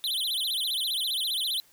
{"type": "tone with vibrato", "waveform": "square", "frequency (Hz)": 3520, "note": "A7", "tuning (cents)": 0, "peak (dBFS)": -27, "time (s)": [0.04, 1.6], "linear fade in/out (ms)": 0, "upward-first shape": "sine", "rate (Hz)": 15, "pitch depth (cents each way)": 270, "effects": ["white hiss -60 dBFS RMS until 1.72 s"]}